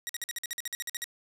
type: tone bursts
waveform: 10% pulse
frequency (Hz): 1900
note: A#6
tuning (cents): +33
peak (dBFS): -23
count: 14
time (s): 0.07-1.042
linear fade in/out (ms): 0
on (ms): 23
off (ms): 50
effects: none